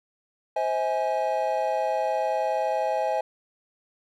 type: chord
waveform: triangle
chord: C augmented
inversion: none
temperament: equal with one note detuned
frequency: 523.3 / 642.7 / 830.6 Hz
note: C5 / E5 / G#5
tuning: 0 / -44 / 0 cents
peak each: -27 / -25 / -25 dBFS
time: 0.56-3.21 s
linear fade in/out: 5 ms
effects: none